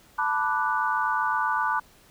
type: chord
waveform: sine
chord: B minor seventh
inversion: third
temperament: equal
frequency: 880 / 987.8 / 1174.7 / 1480 Hz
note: A5 / B5 / D6 / F#6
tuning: 0 / 0 / 0 / 0 cents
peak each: -28 dBFS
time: 0.18-1.8 s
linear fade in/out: 10 ms
effects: pink hiss -56 dBFS RMS until 2.1 s